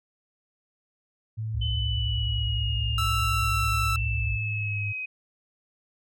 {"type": "tone with pitch glide", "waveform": "sine", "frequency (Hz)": [110, 103.23], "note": ["A2", "G#2"], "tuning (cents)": [0, -10], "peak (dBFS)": -28, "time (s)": [1.37, 4.93], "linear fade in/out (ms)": 20, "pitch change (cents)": -110, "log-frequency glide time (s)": [4.11, 4.8]}
{"type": "tone with vibrato", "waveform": "sine", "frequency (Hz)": 65.41, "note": "C2", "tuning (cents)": 0, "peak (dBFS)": -27, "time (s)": [1.54, 4.37], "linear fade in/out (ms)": 10, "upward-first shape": "sine", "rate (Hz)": 9.6, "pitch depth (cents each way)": 300}
{"type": "exponential sweep", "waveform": "sine", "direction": "down", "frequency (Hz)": [3036, 2514], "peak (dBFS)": -30, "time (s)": [1.61, 5.06], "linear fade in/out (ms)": 10}
{"type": "tone", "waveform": "45% pulse", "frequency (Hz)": 1318.5, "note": "E6", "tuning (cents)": 0, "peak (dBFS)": -26, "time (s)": [2.98, 3.96], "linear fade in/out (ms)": 2}
{"effects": []}